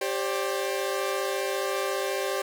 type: chord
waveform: sawtooth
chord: G suspended fourth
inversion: none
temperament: equal with one note detuned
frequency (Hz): 392 / 532.7 / 587.3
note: G4 / C5 / D5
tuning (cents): 0 / +31 / 0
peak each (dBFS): -26 / -27 / -29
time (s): 0.01-2.42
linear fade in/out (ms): 5
effects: none